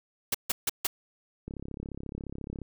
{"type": "noise bursts", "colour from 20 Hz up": "white", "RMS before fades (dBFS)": -27, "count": 4, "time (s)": [0.32, 0.87], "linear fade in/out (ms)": 5, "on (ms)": 25, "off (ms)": 150}
{"type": "click train", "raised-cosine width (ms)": 3, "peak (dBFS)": -25, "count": 40, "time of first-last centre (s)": [1.48, 2.617], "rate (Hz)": 34.3}
{"effects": []}